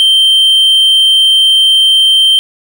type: tone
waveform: triangle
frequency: 3132 Hz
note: G7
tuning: 2 cents flat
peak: -3 dBFS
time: 0-2.39 s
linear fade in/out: 0 ms
effects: none